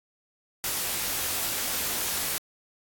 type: noise with comb filter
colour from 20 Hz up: white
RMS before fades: -29 dBFS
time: 0.64-2.38 s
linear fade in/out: 0 ms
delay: 19 ms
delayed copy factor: -0.75
effects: AAC 64 kbps